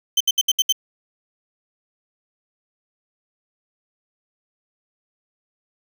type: tone bursts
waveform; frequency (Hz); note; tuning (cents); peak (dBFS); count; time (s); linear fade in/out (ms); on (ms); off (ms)
30% pulse; 3096; G7; -22; -11; 6; 0.17-0.725; 5; 35; 69
effects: none